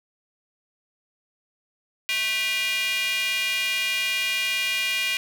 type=tone with high-pass filter; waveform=square; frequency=218.8 Hz; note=A3; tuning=9 cents flat; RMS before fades=-25 dBFS; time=2.09-5.17 s; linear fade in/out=0 ms; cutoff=2500 Hz; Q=4.2; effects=none